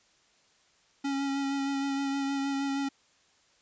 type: tone with vibrato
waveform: square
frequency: 276.1 Hz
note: C#4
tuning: 7 cents flat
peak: -29 dBFS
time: 1.04-2.89 s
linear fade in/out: 10 ms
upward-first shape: sine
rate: 6.4 Hz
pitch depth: 18 cents each way
effects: white hiss -65 dBFS RMS until 3.61 s + resampled to 16000 Hz